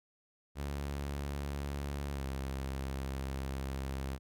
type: tone with pitch glide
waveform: sawtooth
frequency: 70.7 to 67.23 Hz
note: C#2 to C2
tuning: +35 to +48 cents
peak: -32 dBFS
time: 0.55-4.19 s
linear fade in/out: 50 ms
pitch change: -87 cents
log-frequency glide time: 2.12-2.23 s
effects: none